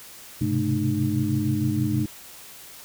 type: tone cluster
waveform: sine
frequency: 102 / 126.8 / 133.2 / 214.6 / 303.8 Hz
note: G#2 / B2 / C3 / A3 / D#4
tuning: -31 / +46 / +31 / -43 / -41 cents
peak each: -28 / -28 / -28 / -27 / -26 dBFS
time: 0.41-2.06 s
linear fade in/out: 5 ms
effects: white hiss -44 dBFS RMS until 2.84 s